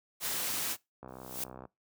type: noise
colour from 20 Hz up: white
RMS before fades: -34 dBFS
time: 0.2-0.77 s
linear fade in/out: 50 ms
type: click train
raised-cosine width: 1 ms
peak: -31 dBFS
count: 41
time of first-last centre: 1.03-1.653 s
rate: 64.2 Hz
type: noise with exponential growth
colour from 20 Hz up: blue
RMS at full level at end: -33 dBFS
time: 1.08-1.44 s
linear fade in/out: 5 ms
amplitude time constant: 78 ms
effects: noise-tail reverb RT60 0.2 s tail -22 dB re dry + high-pass 80 Hz 12 dB/octave